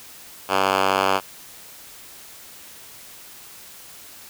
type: tone with band-pass filter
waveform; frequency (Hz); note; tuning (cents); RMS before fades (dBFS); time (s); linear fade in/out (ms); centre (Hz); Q
5% pulse; 96.1; G2; -34; -20; 0.48-1.21; 50; 1500; 0.6
effects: white hiss -43 dBFS RMS until 4.29 s